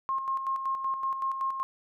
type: tone with tremolo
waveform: sine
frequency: 1070 Hz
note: C6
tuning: 38 cents sharp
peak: -26 dBFS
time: 0.09-1.63 s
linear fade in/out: 0 ms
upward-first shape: square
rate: 5.3 Hz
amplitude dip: 50%
effects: none